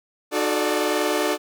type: tone cluster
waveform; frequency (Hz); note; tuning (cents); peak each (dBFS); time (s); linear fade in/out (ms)
sawtooth; 304.3 / 364.4 / 434.8 / 588; D#4 / F#4 / A4 / D5; -38 / -26 / -21 / +2; -22; 0.31-1.38; 50
effects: none